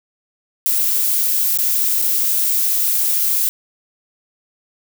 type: noise with dropouts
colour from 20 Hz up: violet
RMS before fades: -17 dBFS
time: 0.66-3.49 s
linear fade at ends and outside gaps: 0 ms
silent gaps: 1.574-1.587 / 2.018-2.023 s
effects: none